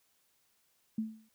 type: tone with exponential decay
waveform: sine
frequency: 220 Hz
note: A3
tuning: in tune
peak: -28 dBFS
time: 0.98-1.29 s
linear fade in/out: 5 ms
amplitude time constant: 66 ms
effects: white hiss -73 dBFS RMS until 1.34 s